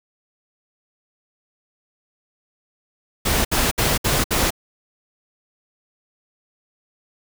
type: noise bursts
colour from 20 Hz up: pink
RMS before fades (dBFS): -19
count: 5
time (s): 3.25-4.506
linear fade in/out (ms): 10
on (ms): 200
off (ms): 64
effects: none